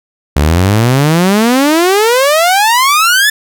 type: exponential sweep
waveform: sawtooth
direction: up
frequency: 69.3 to 1768 Hz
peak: -3 dBFS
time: 0.36-3.3 s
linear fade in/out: 5 ms
effects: none